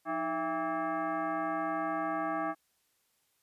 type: tone with frequency modulation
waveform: sine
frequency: 174.61 Hz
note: F3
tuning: in tune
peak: -30 dBFS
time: 0.05-2.55 s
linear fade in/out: 50 ms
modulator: 488 Hz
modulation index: 2.6
effects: white hiss -74 dBFS RMS until 3.42 s + resampled to 32000 Hz